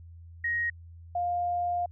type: tone pair in turn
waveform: sine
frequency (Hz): 1880 / 704.2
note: A#6 / F5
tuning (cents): +14 / +14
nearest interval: octave + perfect fourth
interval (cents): 1700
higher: first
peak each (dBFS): -26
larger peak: neither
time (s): 0.44-0.7 / 1.15-1.86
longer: second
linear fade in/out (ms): 5
effects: added 84 Hz sine -45 dBFS peak until 1.91 s